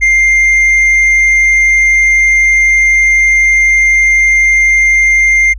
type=tone with tanh clipping; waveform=sine; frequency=2104 Hz; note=C7; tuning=9 cents sharp; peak=-6 dBFS; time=0.01-5.54 s; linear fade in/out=20 ms; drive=3 dB; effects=added 50 Hz sine -22 dBFS peak until 5.58 s